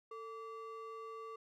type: ring-modulated tone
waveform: triangle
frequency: 801 Hz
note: G5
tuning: 37 cents sharp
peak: -40 dBFS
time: 0.11-1.36 s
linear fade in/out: 5 ms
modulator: 354 Hz
effects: none